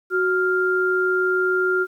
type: tone pair together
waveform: sine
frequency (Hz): 370 / 1396.9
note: F#4 / F6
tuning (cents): 0 / 0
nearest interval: octave + major seventh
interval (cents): 2300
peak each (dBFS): -20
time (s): 0.1-1.87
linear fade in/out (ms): 50
effects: 9-bit